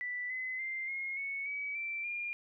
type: tone with pitch steps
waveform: sine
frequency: 1975.5 / 2032 / 2091 / 2151 / 2212 / 2276 / 2341 / 2408 Hz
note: B6 / B6 / C7 / C7 / C#7 / C#7 / D7 / D7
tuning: 0 / +49 / -2 / +47 / -4 / +45 / -6 / +43 cents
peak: -35 dBFS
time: 0.01-2.33 s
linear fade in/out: 0 ms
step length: 290 ms
effects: none